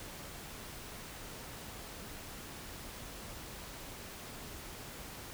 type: silence
effects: pink hiss -47 dBFS RMS until 5.33 s